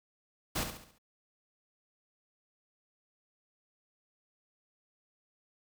pink noise with echo, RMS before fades -33 dBFS, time 0.55-0.64 s, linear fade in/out 10 ms, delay 69 ms, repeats 5, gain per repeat -7 dB, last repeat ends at 0.985 s, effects none

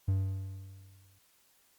triangle tone with exponential decay, 96 Hz, G2, 36 cents flat, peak -22 dBFS, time 0.08-1.19 s, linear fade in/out 5 ms, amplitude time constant 240 ms, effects white hiss -67 dBFS RMS until 1.78 s + Opus 48 kbps

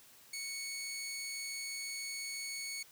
15% pulse tone, 2217 Hz, C#7, in tune, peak -33 dBFS, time 0.33-2.83 s, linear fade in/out 5 ms, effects white hiss -60 dBFS RMS until 2.91 s

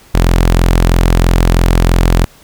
sawtooth tone, 43.06 Hz, F1, 24 cents flat, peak -3 dBFS, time 0.14-2.25 s, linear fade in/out 10 ms, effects pink hiss -43 dBFS RMS until 2.43 s

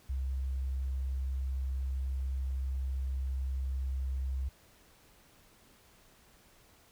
sine tone, 66 Hz, C2, 16 cents sharp, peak -31 dBFS, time 0.09-4.49 s, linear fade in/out 10 ms, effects pink hiss -62 dBFS RMS until 6.91 s

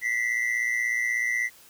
triangle tone pair together, 1951.6 / 2068 Hz, B6 / C7, -21 / -21 cents, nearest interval minor second, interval 100 cents, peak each -24 / -26 dBFS, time 0.01-1.5 s, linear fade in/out 50 ms, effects white hiss -53 dBFS RMS until 1.69 s

